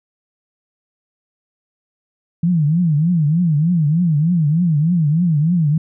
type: tone with vibrato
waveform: sine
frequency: 161.4 Hz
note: E3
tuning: 36 cents flat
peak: -12 dBFS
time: 2.43-5.78 s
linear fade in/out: 5 ms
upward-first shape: triangle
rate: 3.3 Hz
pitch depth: 220 cents each way
effects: none